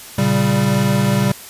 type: chord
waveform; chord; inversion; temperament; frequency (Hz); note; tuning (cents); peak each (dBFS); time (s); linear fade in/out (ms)
square; G diminished; first; equal; 116.54 / 138.59 / 196; Bb2 / Db3 / G3; 0 / 0 / 0; -21 / -19 / -17; 0.18-1.32; 5
effects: white hiss -36 dBFS RMS until 1.49 s + resampled to 32000 Hz